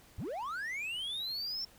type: linear sweep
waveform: triangle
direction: up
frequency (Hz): 51.91 to 5450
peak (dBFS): -34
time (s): 0.18-1.65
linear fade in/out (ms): 5
effects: pink hiss -60 dBFS RMS until 1.78 s